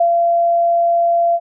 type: tone with ADSR envelope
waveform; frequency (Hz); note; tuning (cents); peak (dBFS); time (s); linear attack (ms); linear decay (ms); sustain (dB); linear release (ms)
sine; 684; F5; -36; -9; 0-1.4; 7; 79; -2; 53
effects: none